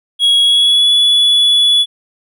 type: tone with pitch glide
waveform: triangle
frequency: 3322 to 3415 Hz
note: G#7 to G#7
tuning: 0 to +48 cents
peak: -6 dBFS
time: 0.19-1.86 s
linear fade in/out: 50 ms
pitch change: +48 cents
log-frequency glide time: 0.42-0.91 s
effects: none